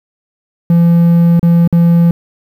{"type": "tone with dropouts", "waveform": "triangle", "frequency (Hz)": 170, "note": "F3", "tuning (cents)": -46, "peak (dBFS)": -3, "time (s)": [0.7, 2.11], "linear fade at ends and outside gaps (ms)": 2, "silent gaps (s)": [[1.395, 1.429], [1.676, 1.726]], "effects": ["7-bit"]}